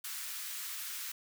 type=high-pass noise; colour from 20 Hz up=white; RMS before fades=-41 dBFS; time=0.04-1.12 s; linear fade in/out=5 ms; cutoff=1200 Hz; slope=24 dB/octave; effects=none